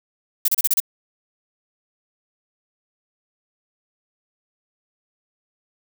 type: noise bursts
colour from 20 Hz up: violet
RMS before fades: -17 dBFS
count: 6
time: 0.45-0.802 s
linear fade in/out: 5 ms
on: 32 ms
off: 32 ms
effects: none